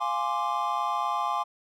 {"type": "chord", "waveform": "triangle", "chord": "D half-diminished seventh", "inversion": "first", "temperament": "equal", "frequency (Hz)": [698.5, 830.6, 1046.5, 1174.7], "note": ["F5", "Ab5", "C6", "D6"], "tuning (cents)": [0, 0, 0, 0], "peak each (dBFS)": [-32, -29, -28, -29], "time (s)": [0, 1.44], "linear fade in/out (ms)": 20, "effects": []}